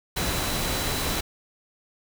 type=tone in noise; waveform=sine; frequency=3965 Hz; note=B7; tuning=6 cents sharp; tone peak=-36 dBFS; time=0.16-1.21 s; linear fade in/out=10 ms; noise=pink; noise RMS=-27 dBFS; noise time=0.16-1.21 s; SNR=-12 dB; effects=none